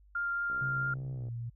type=tone with vibrato; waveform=sine; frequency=1396.9 Hz; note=F6; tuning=in tune; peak=-30 dBFS; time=0.15-0.94 s; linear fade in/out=5 ms; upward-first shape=triangle; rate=4.5 Hz; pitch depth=8 cents each way
type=click train; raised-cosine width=2 ms; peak=-38 dBFS; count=51; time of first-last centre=0.5-1.285 s; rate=63.7 Hz
type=tone with pitch glide; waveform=sine; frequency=134.1 to 117.42 Hz; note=C3 to A#2; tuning=+43 to +13 cents; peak=-35 dBFS; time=0.61-1.5 s; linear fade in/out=10 ms; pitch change=-230 cents; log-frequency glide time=1.13-1.25 s
effects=added 50 Hz sine -57 dBFS peak until 1.55 s